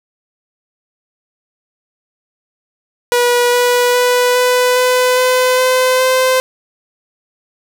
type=tone with pitch steps; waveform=sawtooth; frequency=485.5 / 489.7 / 494 / 498.3 / 502.6 / 507 / 511.4 / 515.9 Hz; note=B4 / B4 / B4 / B4 / B4 / B4 / C5 / C5; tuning=-30 / -15 / 0 / +15 / +30 / +45 / -40 / -24 cents; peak=-6 dBFS; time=3.12-6.4 s; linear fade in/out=0 ms; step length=410 ms; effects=none